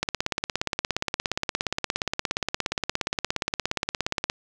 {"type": "click train", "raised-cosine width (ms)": 0.2, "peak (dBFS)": -7, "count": 74, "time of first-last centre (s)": [0.03, 4.299], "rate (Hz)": 17.1, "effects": []}